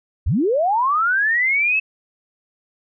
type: linear sweep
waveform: sine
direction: up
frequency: 49.44 to 2637 Hz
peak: -15 dBFS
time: 0.26-1.8 s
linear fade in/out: 10 ms
effects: none